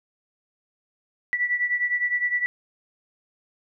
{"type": "beating tone pair", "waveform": "sine", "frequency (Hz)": [1957, 1966.8], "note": ["B6", "B6"], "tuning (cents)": [-16, -8], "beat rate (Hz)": 9.8, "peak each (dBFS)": [-23, -27], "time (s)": [1.33, 2.46], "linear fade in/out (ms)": 0, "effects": []}